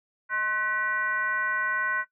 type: tone with frequency modulation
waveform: sine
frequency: 1500 Hz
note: F#6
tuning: 23 cents sharp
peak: -24 dBFS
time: 0.29-2.05 s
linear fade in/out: 50 ms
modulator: 439 Hz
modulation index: 0.89
effects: noise-tail reverb RT60 0.1 s tail -17 dB re dry